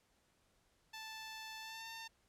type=tone with pitch glide; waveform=10% pulse; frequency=880 to 903.2 Hz; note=A5 to A5; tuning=0 to +45 cents; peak=-38 dBFS; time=0.93-2.08 s; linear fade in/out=10 ms; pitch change=+45 cents; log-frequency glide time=1.6-1.87 s; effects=pink hiss -75 dBFS RMS until 2.28 s + low-pass 11000 Hz 12 dB/octave